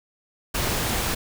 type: noise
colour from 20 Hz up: pink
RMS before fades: -25 dBFS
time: 0.54-1.15 s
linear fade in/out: 10 ms
effects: none